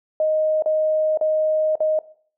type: tone with dropouts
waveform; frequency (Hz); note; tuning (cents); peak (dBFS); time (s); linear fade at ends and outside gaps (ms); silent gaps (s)
sine; 622.3; D#5; 0; -16; 0.2-1.99; 2; 0.623-0.659 / 1.174-1.211 / 1.755-1.804
effects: noise-tail reverb RT60 0.5 s tail -18 dB re dry